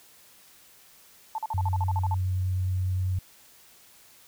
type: tone bursts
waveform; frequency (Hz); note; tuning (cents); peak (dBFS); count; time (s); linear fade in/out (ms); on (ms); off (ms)
sine; 880; A5; 0; -27; 11; 1.35-2.143; 2; 33; 43
type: tone with vibrato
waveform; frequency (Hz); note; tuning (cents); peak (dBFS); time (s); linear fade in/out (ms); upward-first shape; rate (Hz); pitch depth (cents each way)
sine; 92.5; F#2; 0; -24; 1.54-3.19; 5; triangle; 9.8; 12
effects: white hiss -55 dBFS RMS until 4.27 s